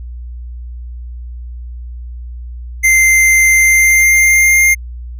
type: tone with pitch glide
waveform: square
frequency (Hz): 2086 to 2113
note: C7 to C7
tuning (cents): -6 to +16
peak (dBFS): -7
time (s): 2.83-4.75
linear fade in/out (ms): 20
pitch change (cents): +22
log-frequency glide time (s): 3.53-4.6
effects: added 60 Hz sine -24 dBFS peak until 5.19 s